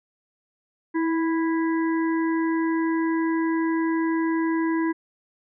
harmonic tone with a mistuned harmonic, 329.6 Hz, E4, in tune, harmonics 1 / 3 / 5 / 6, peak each -21 / -31 / -35 / -37 dBFS, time 0.94-4.93 s, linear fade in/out 20 ms, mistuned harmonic 1, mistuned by -21 cents, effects none

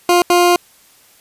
20% pulse tone bursts at uneven times, 352.1 Hz, F4, 14 cents sharp, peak -4 dBFS, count 2, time 0.09-0.22 / 0.3-0.56 s, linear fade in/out 2 ms, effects white hiss -49 dBFS RMS until 1.2 s + resampled to 32000 Hz

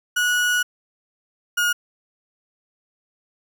35% pulse tone pair in turn, 1462 / 1436.9 Hz, F#6 / F6, -21 / +49 cents, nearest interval unison, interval 30 cents, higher first, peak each -16 / -16 dBFS, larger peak neither, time 0.16-0.63 / 1.57-1.73 s, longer first, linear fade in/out 10 ms, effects none

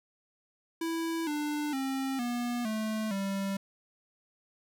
square tone with pitch steps, 329.6 / 297.1 / 267.7 / 241.3 / 217.5 / 195.98 Hz, E4 / D4 / C4 / B3 / A3 / G3, 0 / +20 / +40 / -40 / -20 / 0 cents, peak -31 dBFS, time 0.81-3.57 s, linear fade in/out 5 ms, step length 460 ms, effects none

